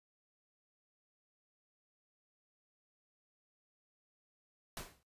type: noise with exponential decay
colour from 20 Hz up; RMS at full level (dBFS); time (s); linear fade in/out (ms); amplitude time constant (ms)
pink; -40; 4.77-5.03; 1; 55
effects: noise-tail reverb RT60 0.1 s tail -17 dB re dry + resampled to 32000 Hz